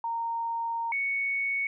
sine tone pair in turn, 924 / 2221 Hz, A#5 / C#7, -16 / +3 cents, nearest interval octave + minor third, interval 1519 cents, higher second, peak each -28 / -26 dBFS, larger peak second, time 0.04-0.92 / 0.92-1.67 s, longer first, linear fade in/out 2 ms, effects none

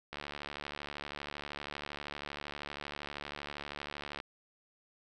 click train, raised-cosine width 0.3 ms, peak -24 dBFS, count 297, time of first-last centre 0.13-4.202 s, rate 72.7 Hz, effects none

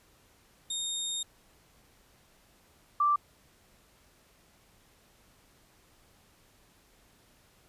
25% pulse / sine tone pair in turn, 3689 / 1173.4 Hz, A#7 / D6, -19 / -2 cents, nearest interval octave + minor sixth, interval 1983 cents, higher first, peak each -28 / -22 dBFS, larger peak second, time 0.7-1.23 / 3-3.16 s, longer first, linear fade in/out 5 ms, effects pink hiss -63 dBFS RMS until 7.68 s + resampled to 32000 Hz

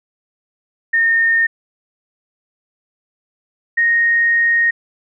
sine tone pair in turn, 1831 / 1861.9 Hz, A#6 / A#6, -32 / -3 cents, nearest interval unison, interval 29 cents, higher second, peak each -11 dBFS, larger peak neither, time 0.93-1.47 / 3.77-4.71 s, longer second, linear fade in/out 10 ms, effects none

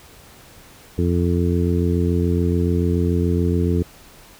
harmonic tone, 87 Hz, F2, 6 cents flat, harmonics 1 / 2 / 3 / 4 / 5, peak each -19 / -22 / -24 / -25 / -26 dBFS, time 0.98-3.83 s, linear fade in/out 5 ms, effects pink hiss -46 dBFS RMS until 4.39 s

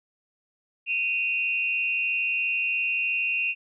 sine tone pair together, 2503 / 2746 Hz, D#7 / F7, +10 / -30 cents, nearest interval major second, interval 160 cents, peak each -26 dBFS, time 0.86-3.55 s, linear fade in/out 50 ms, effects none

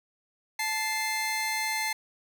sawtooth tone pair together, 874.9 / 2093 Hz, A5 / C7, -10 / 0 cents, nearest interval octave + minor third, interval 1510 cents, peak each -28 / -26 dBFS, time 0.59-1.93 s, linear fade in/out 5 ms, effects none

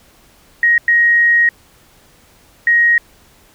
sine tone bursts at uneven times, 1882 Hz, A#6, 16 cents sharp, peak -8 dBFS, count 3, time 0.63-0.78 / 0.88-1.49 / 2.67-2.98 s, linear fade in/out 2 ms, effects pink hiss -49 dBFS RMS until 3.54 s

